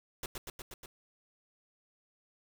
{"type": "noise with echo", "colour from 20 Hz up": "pink", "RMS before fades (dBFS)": -39, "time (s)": [0.23, 0.26], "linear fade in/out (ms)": 2, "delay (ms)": 120, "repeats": 5, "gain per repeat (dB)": -2, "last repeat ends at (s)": 0.86, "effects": []}